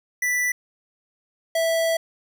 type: tone pair in turn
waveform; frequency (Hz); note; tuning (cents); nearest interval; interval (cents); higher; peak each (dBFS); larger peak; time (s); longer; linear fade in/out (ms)
square; 1975.5 / 657.3; B6 / E5; 0 / -5; octave + perfect fifth; 1905; first; -21 / -20; second; 0.22-0.52 / 1.55-1.97; second; 5
effects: none

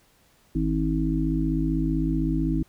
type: harmonic tone with a mistuned harmonic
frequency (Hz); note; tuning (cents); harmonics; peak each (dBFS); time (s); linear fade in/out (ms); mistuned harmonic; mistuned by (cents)
52.6; G#1; +23; 1 / 3 / 5 / 6; -27 / -27 / -27 / -27; 0.55-2.63; 5; 6; +17
effects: pink hiss -61 dBFS RMS until 2.68 s

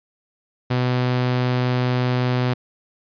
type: tone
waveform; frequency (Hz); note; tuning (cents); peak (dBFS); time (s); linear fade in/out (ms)
sawtooth; 125.2; B2; +24; -14; 0.7-2.54; 10
effects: resampled to 11025 Hz

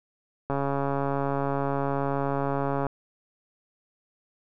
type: click train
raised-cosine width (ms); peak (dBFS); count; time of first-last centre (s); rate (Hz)
1; -14; 330; 0.5-2.867; 139
effects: none

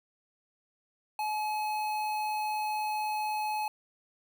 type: tone with notch filter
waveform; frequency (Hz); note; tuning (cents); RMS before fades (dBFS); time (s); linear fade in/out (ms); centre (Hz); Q
square; 852; G#5; +44; -32; 1.19-3.68; 2; 6900; 1.1
effects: none

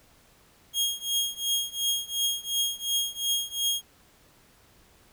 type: tone with tremolo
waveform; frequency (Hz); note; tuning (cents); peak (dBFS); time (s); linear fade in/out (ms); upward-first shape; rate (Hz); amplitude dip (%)
sawtooth; 3261; G#7; -32; -19; 0.73-3.82; 50; triangle; 2.8; 95
effects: pink hiss -59 dBFS RMS until 5.12 s

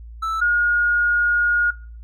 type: tone pair in turn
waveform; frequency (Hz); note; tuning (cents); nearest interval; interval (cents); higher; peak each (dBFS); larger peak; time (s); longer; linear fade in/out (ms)
triangle / sine; 1318.5 / 1433.8; E6 / F6; 0 / +45; minor second; 145; second; -19 / -14; second; 0.22-0.41 / 0.41-1.71; second; 10
effects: noise-tail reverb RT60 0.5 s tail -25 dB re dry + added 57 Hz sine -35 dBFS peak until 2.03 s

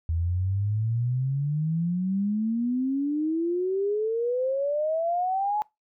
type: exponential sweep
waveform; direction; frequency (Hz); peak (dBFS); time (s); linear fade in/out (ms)
sine; up; 80.4 to 856; -23; 0.09-5.62; 0
effects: noise-tail reverb RT60 0.2 s tail -23 dB re dry

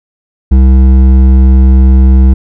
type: tone with hard clipping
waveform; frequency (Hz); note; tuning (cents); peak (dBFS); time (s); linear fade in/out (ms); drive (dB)
triangle; 65.1; C2; -8; -3; 0.51-2.34; 10; 13
effects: none

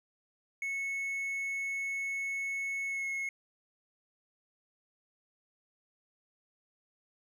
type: tone with pitch glide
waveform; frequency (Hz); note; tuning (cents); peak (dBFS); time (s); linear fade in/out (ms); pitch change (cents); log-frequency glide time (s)
triangle; 2200 to 2176; C#7 to C#7; -14 to -33; -31; 0.62-3.29; 2; -19; 2.87-3.06
effects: none

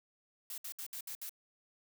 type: noise bursts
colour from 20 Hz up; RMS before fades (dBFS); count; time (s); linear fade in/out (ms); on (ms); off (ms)
blue; -43; 6; 0.5-1.294; 2; 79; 64
effects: none

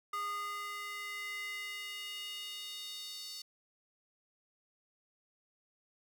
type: tone with high-pass filter sweep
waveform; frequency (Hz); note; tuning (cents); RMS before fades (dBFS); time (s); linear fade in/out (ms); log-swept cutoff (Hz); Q
square; 409.6; G#4; -24; -42; 0.13-3.42; 5; 1200 to 4500; 3.5
effects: none

